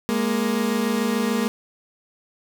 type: tone pair together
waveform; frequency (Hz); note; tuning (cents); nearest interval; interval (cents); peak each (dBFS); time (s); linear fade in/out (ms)
30% pulse; 207.7 / 234.6; G#3 / A#3; 0 / +11; major second; 211; -21 / -20; 0.09-1.48; 0
effects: none